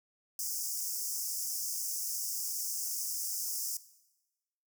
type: high-pass noise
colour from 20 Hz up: pink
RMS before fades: -36 dBFS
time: 0.39-3.77 s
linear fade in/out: 2 ms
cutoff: 5100 Hz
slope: 96 dB/octave
effects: noise-tail reverb RT60 1.0 s tail -17 dB re dry